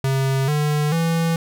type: tone with pitch steps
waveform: square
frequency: 134.5 / 149.24 / 165.59 Hz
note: C3 / D3 / E3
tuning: +48 / +28 / +8 cents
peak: -18 dBFS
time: 0.04-1.36 s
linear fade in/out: 2 ms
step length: 440 ms
effects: none